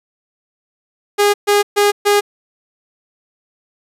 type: tone bursts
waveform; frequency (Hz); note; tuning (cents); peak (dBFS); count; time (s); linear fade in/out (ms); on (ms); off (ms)
sawtooth; 409.6; G#4; -24; -6; 4; 1.18-2.21; 20; 160; 130
effects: resampled to 32000 Hz